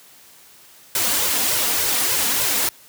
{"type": "noise with flanger", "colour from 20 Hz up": "white", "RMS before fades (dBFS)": -20, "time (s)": [0.95, 2.69], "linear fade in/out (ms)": 2, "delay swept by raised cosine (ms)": [1.9, 4.3], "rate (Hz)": 3.4, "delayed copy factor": 0.75, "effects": ["white hiss -48 dBFS RMS until 2.88 s", "high-pass 80 Hz 12 dB/octave"]}